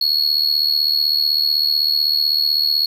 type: tone with amplitude modulation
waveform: triangle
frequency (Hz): 4342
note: C#8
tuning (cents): -37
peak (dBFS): -10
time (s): 0.01-2.86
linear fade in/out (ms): 5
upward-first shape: sine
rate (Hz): 75.9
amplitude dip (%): 75
effects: 8-bit